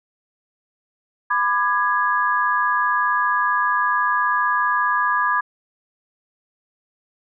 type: chord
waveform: sine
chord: G# diminished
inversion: first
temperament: just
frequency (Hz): 996.7 / 1196.1 / 1661.2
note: B5 / D6 / G#6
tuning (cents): +16 / +31 / 0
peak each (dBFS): -21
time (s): 1.3-5.41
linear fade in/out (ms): 10
effects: none